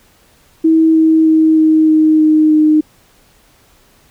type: tone with pitch steps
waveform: sine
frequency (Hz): 321.6 / 319.2 / 316.8 / 314.4 / 312.1 / 309.7 / 307.4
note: E4 / D#4 / D#4 / D#4 / D#4 / D#4 / D#4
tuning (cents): -43 / +44 / +31 / +18 / +5 / -8 / -21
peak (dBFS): -6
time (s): 0.64-2.81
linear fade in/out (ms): 10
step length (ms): 310
effects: pink hiss -50 dBFS RMS until 4.1 s